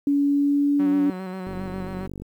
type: tone with pitch glide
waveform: sine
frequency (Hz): 283.9 to 287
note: C#4 to D4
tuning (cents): +41 to -40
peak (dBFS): -17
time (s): 0.07-1.1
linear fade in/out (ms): 2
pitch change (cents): +19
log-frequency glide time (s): 0.26-0.84
type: tone with vibrato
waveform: sawtooth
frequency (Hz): 186.6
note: F#3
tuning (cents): +15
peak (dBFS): -26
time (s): 0.79-2.07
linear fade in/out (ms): 10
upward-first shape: square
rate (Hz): 7.4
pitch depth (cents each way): 26
type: click train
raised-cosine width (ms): 3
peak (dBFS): -23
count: 37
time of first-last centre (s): 1.47-2.22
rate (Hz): 48
effects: low-pass 2000 Hz 12 dB/octave + 9-bit